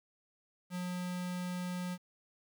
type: tone with notch filter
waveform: square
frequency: 180 Hz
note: F#3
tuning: 47 cents flat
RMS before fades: -38 dBFS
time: 0.7-1.98 s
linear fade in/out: 50 ms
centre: 410 Hz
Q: 1.2
effects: 11-bit